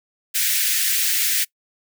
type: high-pass noise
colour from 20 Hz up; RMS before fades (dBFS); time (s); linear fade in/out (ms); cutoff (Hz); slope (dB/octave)
white; -20; 0.34-1.45; 20; 1600; 48
effects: noise-tail reverb RT60 0.1 s tail -23 dB re dry